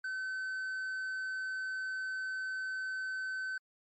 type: tone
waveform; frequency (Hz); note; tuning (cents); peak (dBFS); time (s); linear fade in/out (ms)
triangle; 1527; G6; -46; -33; 0.04-3.58; 5
effects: MP3 32 kbps